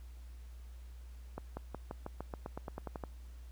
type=accelerating click train; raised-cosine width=1 ms; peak=-26 dBFS; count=14; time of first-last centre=1.38-3.038 s; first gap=190 ms; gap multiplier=0.93; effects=added 60 Hz sine -47 dBFS peak until 3.51 s + pink hiss -66 dBFS RMS until 3.51 s